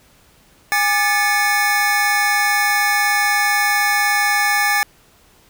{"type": "tone cluster", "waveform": "square", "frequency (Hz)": [820, 1193, 1737, 2201], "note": ["G#5", "D6", "A6", "C#7"], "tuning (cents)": [-22, 27, -23, -13], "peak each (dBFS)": [-21, -26, -18, -22], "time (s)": [0.72, 4.83], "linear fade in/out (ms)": 0, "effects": ["pink hiss -52 dBFS RMS until 5.49 s"]}